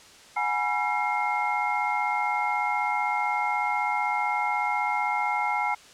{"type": "tone cluster", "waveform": "sine", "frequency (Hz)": [737, 833, 968, 1350, 2133], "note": ["F#5", "G#5", "B5", "E6", "C7"], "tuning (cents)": [-7, 5, -35, 41, 33], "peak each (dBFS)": [-34, -27, -31, -33, -29], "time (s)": [0.36, 5.75], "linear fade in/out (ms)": 10, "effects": ["white hiss -50 dBFS RMS until 5.93 s", "low-pass 7000 Hz 12 dB/octave"]}